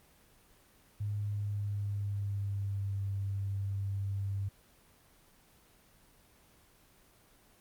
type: tone with pitch glide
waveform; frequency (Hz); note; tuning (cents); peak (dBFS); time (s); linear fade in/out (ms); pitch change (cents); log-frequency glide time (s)
sine; 103.3 to 98.75; G#2 to G2; -9 to +13; -32; 1-4.49; 10; -78; 1.18-2.97
effects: pink hiss -63 dBFS RMS until 7.6 s + Opus 24 kbps